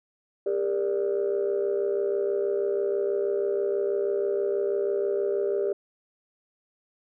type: chord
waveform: sine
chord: G minor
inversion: none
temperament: equal with one note detuned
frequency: 400 / 466.2 / 587.3 Hz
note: G4 / Bb4 / D5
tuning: +35 / 0 / 0 cents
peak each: -24 / -30 / -30 dBFS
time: 0.46-5.73 s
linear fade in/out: 5 ms
effects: tanh soft clip ceiling -17 dBFS